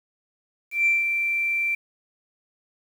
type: tone with ADSR envelope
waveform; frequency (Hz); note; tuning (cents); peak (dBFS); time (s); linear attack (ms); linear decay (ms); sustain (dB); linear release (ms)
sine; 2349; D7; 0; -15; 0.71-1.75; 150; 170; -6; 5
effects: tanh soft clip ceiling -12 dBFS + 8-bit